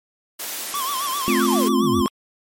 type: high-pass noise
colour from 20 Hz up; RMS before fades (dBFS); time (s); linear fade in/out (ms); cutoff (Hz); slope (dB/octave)
white; -29; 0.39-1.69; 10; 220; 24
type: tone with vibrato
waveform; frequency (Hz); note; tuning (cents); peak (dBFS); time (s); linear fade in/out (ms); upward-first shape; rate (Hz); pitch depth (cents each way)
square; 1096; C#6; -20; -24; 0.74-2.08; 0; sine; 7.5; 110
type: chord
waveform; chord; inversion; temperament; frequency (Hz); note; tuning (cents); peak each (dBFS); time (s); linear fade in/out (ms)
sine; F major; first; just; 218.3 / 261.9 / 349.2; A3 / C4 / F4; -13 / +2 / 0; -21; 1.28-2.06; 0
type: exponential sweep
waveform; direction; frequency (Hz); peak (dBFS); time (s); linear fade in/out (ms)
sine; down; 2824 to 73.4; -25; 1.28-2.02; 10
effects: MP3 64 kbps